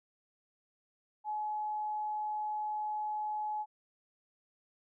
sine tone, 849 Hz, G#5, 38 cents sharp, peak -33 dBFS, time 1.24-3.66 s, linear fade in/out 50 ms, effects none

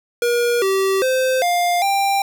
square tone with pitch steps, 477.7 / 386 / 518 / 703 / 791 Hz, A#4 / G4 / C5 / F5 / G5, +42 / -27 / -17 / +11 / +15 cents, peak -16 dBFS, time 0.22-2.22 s, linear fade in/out 2 ms, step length 400 ms, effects none

